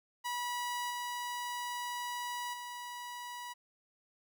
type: tone with level steps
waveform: sawtooth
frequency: 973 Hz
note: B5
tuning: 26 cents flat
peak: -31 / -33 / -38 dBFS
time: 0.24-3.54 s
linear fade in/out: 20 ms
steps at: 0.9 / 2.53 s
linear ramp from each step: 10 ms
effects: none